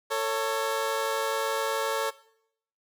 20% pulse tone pair together, 447.1 / 554.4 Hz, A4 / C#5, +28 / 0 cents, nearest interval major third, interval 372 cents, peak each -24 dBFS, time 0.1-2.11 s, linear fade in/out 20 ms, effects noise-tail reverb RT60 0.7 s tail -19 dB re dry

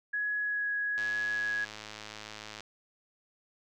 sine tone with vibrato, 1674 Hz, G#6, 13 cents sharp, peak -29 dBFS, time 0.13-1.65 s, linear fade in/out 10 ms, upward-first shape sine, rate 1.2 Hz, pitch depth 8 cents each way
click train, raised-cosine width 0.2 ms, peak -25 dBFS, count 175, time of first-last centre 0.98-2.606 s, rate 107 Hz
effects none

